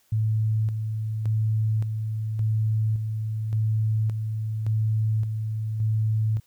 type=tone with tremolo; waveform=sine; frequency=109.3 Hz; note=A2; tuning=11 cents flat; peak=-20 dBFS; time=0.12-6.4 s; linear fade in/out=5 ms; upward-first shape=square; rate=0.88 Hz; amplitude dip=45%; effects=white hiss -64 dBFS RMS until 6.46 s